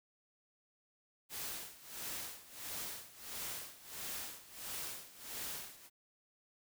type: noise with tremolo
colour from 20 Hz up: white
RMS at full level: -42 dBFS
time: 1.29-5.9 s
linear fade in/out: 50 ms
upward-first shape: sine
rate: 1.5 Hz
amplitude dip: 85%
effects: none